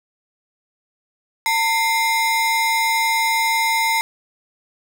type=ring-modulated tone; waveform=45% pulse; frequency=1504 Hz; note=F#6; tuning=28 cents sharp; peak=-13 dBFS; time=1.46-4.01 s; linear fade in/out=0 ms; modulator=599 Hz; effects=none